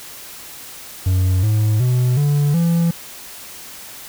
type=tone with pitch steps; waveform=triangle; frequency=92.5 / 107.49 / 124.91 / 145.15 / 168.67 Hz; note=F#2 / A2 / B2 / D3 / E3; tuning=0 / -40 / +20 / -20 / +40 cents; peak=-11 dBFS; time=1.06-2.91 s; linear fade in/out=5 ms; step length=370 ms; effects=white hiss -36 dBFS RMS until 4.08 s